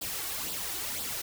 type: noise with flanger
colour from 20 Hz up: white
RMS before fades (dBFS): -35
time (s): 0.01-1.22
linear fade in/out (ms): 10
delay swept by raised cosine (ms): 0.23 to 2.73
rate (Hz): 2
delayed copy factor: +0.6
effects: none